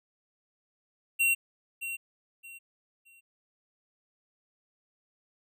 square tone with echo, 2740 Hz, F7, 34 cents flat, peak -23 dBFS, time 1.19-1.35 s, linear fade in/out 20 ms, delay 620 ms, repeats 3, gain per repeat -11 dB, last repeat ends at 3.21 s, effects none

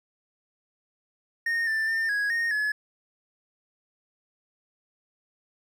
triangle tone with pitch steps, 1845 / 1774 / 1804 / 1660 / 1851 / 1704 Hz, A#6 / A6 / A6 / G#6 / A#6 / G#6, -18 / +14 / +43 / -1 / -13 / +44 cents, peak -22 dBFS, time 1.46-2.72 s, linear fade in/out 5 ms, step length 210 ms, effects none

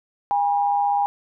sine tone pair together, 811 / 966.7 Hz, G#5 / B5, -41 / -37 cents, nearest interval minor third, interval 304 cents, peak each -18 / -26 dBFS, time 0.31-1.06 s, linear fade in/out 0 ms, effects none

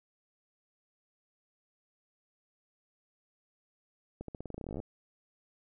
accelerating click train, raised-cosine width 2 ms, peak -27 dBFS, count 20, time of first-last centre 4.21-4.801 s, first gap 73 ms, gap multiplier 0.89, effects none

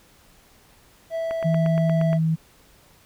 triangle tone, 657 Hz, E5, 6 cents flat, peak -22 dBFS, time 1.1-2.19 s, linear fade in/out 50 ms
click train, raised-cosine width 0.5 ms, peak -18 dBFS, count 8, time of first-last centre 1.31-2.131 s, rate 8.53 Hz
sine tone with pitch glide, 162.6 to 160.83 Hz, E3 to E3, -23 to -42 cents, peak -18 dBFS, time 1.44-2.36 s, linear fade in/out 20 ms, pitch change -19 cents, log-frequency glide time 1.88-2.19 s
effects pink hiss -55 dBFS RMS until 3.05 s

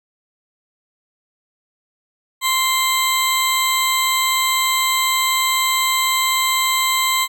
20% pulse tone pair together, 1046.5 / 3947 Hz, C6 / B7, 0 / -2 cents, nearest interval octave + major seventh, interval 2298 cents, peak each -12 / -15 dBFS, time 2.41-7.28 s, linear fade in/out 50 ms, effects none

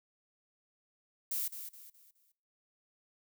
violet noise with echo, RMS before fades -35 dBFS, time 1.31-1.48 s, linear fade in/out 5 ms, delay 210 ms, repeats 4, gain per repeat -9 dB, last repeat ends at 2.32 s, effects noise-tail reverb RT60 0.4 s tail -19 dB re dry

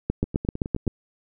two click trains, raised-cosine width 3 ms, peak -18 / -9 dBFS, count 7 / 7, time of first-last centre 0.24-0.868 / 0.1-0.877 s, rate 9.55 / 7.72 Hz, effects none

